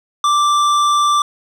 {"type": "tone with hard clipping", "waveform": "sine", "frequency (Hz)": 1174.7, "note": "D6", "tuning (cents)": 0, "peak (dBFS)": -13, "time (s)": [0.24, 1.22], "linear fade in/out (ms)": 2, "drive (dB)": 12, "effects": []}